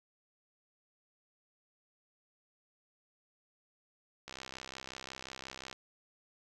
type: click train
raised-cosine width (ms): 0.2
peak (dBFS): -26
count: 96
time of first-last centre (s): 4.28-5.728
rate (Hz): 65.6
effects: none